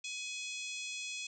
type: harmonic tone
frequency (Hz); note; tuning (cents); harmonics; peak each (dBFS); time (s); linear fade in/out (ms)
843; G#5; +26; 3 / 4 / 5 / 6 / 7 / 8 / 9 / 10; -42 / -45 / -50 / -52 / -48 / -50 / -51 / -57; 0.04-1.27; 5
effects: none